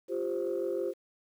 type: chord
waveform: sine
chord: F suspended second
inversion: none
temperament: equal with one note detuned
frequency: 349.2 / 395.4 / 523.3 Hz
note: F4 / G4 / C5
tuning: 0 / +15 / 0 cents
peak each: -33 dBFS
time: 0.08-0.94 s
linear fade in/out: 50 ms
effects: tanh soft clip ceiling -23 dBFS + 10-bit